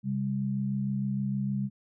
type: tone pair together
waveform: sine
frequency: 133.9 / 200.4 Hz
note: C3 / G3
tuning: +40 / +38 cents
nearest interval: perfect fifth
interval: 698 cents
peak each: -31 / -29 dBFS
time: 0.03-1.7 s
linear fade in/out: 50 ms
effects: none